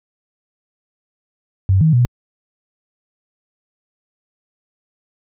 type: tone with pitch steps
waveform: sine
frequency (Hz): 95.6 / 158.6 / 122.3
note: G2 / D#3 / B2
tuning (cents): -43 / +33 / -16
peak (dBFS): -9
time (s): 1.69-2.05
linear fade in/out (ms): 0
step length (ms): 120
effects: high-pass 60 Hz 12 dB/octave